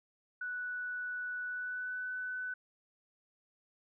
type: tone with pitch glide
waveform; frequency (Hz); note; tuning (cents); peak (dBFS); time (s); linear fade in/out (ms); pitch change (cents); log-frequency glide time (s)
sine; 1480 to 1500.7; F#6 to F#6; 0 to +24; -36; 0.41-2.54; 5; +24; 1.46-1.99
effects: none